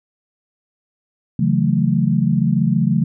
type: chord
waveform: sine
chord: F# minor seventh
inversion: second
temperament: equal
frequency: 138.59 / 164.81 / 185 / 220 Hz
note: C#3 / E3 / F#3 / A3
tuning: 0 / 0 / 0 / 0 cents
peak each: -19 dBFS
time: 1.39-3.04 s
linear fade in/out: 5 ms
effects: none